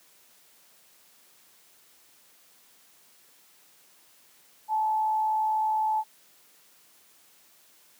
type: tone with frequency modulation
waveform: sine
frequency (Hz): 868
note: A5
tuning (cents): -24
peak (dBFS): -23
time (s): 4.68-6.04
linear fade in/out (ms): 50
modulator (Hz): 59.3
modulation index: 0.26
effects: white hiss -59 dBFS RMS until 7.99 s + high-pass 150 Hz 12 dB/octave